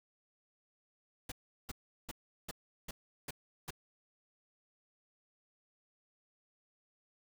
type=noise bursts; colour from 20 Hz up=pink; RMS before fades=-42 dBFS; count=7; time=1.29-3.706 s; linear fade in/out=5 ms; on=28 ms; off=370 ms; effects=none